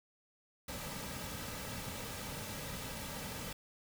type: noise with comb filter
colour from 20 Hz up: pink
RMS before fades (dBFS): -43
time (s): 0.68-3.53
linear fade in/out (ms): 5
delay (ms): 2.8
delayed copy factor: -0.55
effects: none